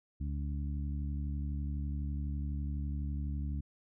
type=harmonic tone; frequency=72 Hz; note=D2; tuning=34 cents flat; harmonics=1 / 2 / 3 / 4; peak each=-34 / -41 / -45 / -48 dBFS; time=0.2-3.61 s; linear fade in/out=10 ms; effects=none